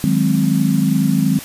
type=chord; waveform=sine; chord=Ab dominant seventh; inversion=second; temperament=equal; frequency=155.56 / 185 / 207.7 / 261.6 Hz; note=Eb3 / Gb3 / Ab3 / C4; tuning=0 / 0 / 0 / 0 cents; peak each=-18 dBFS; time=0.04-1.39 s; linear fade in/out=0 ms; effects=white hiss -33 dBFS RMS until 1.44 s + resampled to 32000 Hz